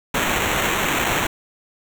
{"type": "noise with sample-and-hold", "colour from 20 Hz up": "white", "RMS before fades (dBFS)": -21, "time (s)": [0.14, 1.27], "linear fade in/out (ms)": 5, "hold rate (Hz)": 4900, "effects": []}